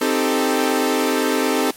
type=chord; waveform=sawtooth; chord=A half-diminished seventh; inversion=first; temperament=equal; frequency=261.6 / 311.1 / 392 / 440 Hz; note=C4 / Eb4 / G4 / A4; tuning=0 / 0 / 0 / 0 cents; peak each=-17 / -19 / -20 / -18 dBFS; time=0.01-1.71 s; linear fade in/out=5 ms; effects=white hiss -42 dBFS RMS until 1.76 s + MP3 64 kbps